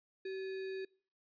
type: tone with sample-and-hold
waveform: sine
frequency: 381.7 Hz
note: G4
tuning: 46 cents flat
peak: -38 dBFS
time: 0.25-0.85 s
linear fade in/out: 5 ms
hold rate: 2100 Hz
effects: noise-tail reverb RT60 0.5 s tail -26 dB re dry + resampled to 11025 Hz